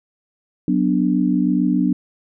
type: chord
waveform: sine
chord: B minor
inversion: second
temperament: equal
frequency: 185 / 246.9 / 293.7 Hz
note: F#3 / B3 / D4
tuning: 0 / 0 / 0 cents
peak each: -19 dBFS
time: 0.68-1.93 s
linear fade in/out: 2 ms
effects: none